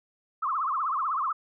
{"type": "tone with vibrato", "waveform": "sine", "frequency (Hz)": 1174.7, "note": "D6", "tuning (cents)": 0, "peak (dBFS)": -25, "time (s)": [0.42, 1.33], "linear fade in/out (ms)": 10, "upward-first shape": "triangle", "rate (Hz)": 16, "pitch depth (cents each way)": 250, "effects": []}